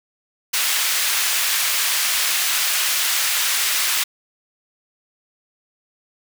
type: high-pass noise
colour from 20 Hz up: pink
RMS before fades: -20 dBFS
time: 0.53-4.04 s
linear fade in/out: 10 ms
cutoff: 1900 Hz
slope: 12 dB/octave
effects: none